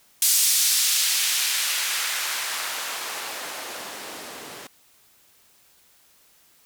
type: noise with band-pass filter sweep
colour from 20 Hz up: blue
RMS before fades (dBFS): -25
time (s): 0.22-4.67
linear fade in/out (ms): 2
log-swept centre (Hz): 6500 to 240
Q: 0.74
effects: white hiss -58 dBFS RMS until 6.65 s